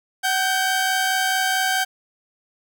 sawtooth tone pair together, 754.7 / 1574 Hz, F#5 / G6, +34 / +7 cents, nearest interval octave + minor second, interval 1273 cents, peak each -18 dBFS, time 0.23-1.85 s, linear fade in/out 20 ms, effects none

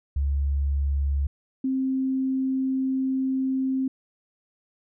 sine tone pair in turn, 70.1 / 263.7 Hz, C#2 / C4, +20 / +14 cents, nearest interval octave + major seventh, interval 2294 cents, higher second, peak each -21 / -22 dBFS, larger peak first, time 0.16-1.27 / 1.64-3.88 s, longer second, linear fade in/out 5 ms, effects none

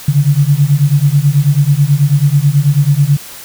sine beating tone pair, 138.59 / 147.79 Hz, C#3 / D3, 0 / +11 cents, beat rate 9.2 Hz, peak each -10 dBFS, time 0.08-3.17 s, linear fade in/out 5 ms, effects white hiss -31 dBFS RMS until 3.44 s

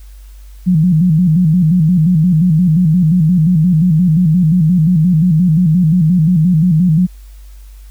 sine tone with vibrato, 168.4 Hz, E3, 37 cents sharp, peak -7 dBFS, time 0.66-7.07 s, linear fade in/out 20 ms, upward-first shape square, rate 5.7 Hz, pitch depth 130 cents each way, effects added 49 Hz sine -32 dBFS peak until 7.9 s + white hiss -50 dBFS RMS until 7.9 s

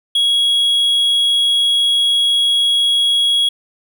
triangle tone, 3322 Hz, G#7, in tune, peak -10 dBFS, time 0.15-3.49 s, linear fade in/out 5 ms, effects none

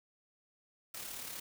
white noise with amplitude modulation, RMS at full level -42 dBFS, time 0.94-1.4 s, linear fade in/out 5 ms, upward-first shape sine, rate 36.2 Hz, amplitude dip 45%, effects none

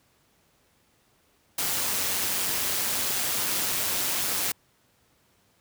white noise with amplitude modulation, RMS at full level -25 dBFS, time 1.58-4.52 s, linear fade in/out 5 ms, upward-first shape sine, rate 190 Hz, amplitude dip 50%, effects pink hiss -65 dBFS RMS until 5.6 s + high-pass 60 Hz 12 dB/octave

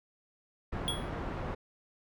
pink low-pass noise, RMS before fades -37 dBFS, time 0.72-1.55 s, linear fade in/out 10 ms, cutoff 1400 Hz, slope 12 dB/octave
square tone with exponential decay, 3340 Hz, G#7, 9 cents sharp, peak -28 dBFS, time 0.88-1.1 s, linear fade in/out 0 ms, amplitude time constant 47 ms
effects none

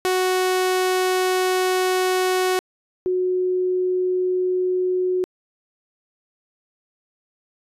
sawtooth / sine tone pair in turn, 370 / 366.6 Hz, F#4 / F#4, 0 / -16 cents, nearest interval unison, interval 16 cents, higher first, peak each -14 / -18 dBFS, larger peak first, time 0.05-2.59 / 3.06-5.24 s, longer first, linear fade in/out 0 ms, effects resampled to 32000 Hz

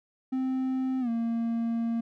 triangle tone with pitch glide, 260.6 to 230.8 Hz, C4 to A#3, -7 to -17 cents, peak -24 dBFS, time 0.32-2.01 s, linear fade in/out 10 ms, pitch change -210 cents, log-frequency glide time 1-1.09 s, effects none

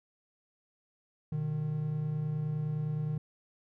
triangle tone pair together, 123.47 / 153.14 Hz, B2 / D#3, 0 / -27 cents, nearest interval major third, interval 373 cents, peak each -36 / -29 dBFS, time 1.32-3.18 s, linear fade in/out 5 ms, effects none

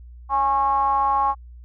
triangle ring-modulated tone, 132.9 Hz, C3, 27 cents sharp, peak -12 dBFS, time 0.29-1.35 s, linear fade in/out 50 ms, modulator 960 Hz, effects added 60 Hz sine -39 dBFS peak until 1.64 s

